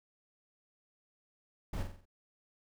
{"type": "noise with echo", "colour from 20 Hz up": "brown", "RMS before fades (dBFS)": -36, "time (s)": [1.73, 1.83], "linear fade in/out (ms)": 5, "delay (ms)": 45, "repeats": 5, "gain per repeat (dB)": -6, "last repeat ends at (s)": 2.055, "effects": []}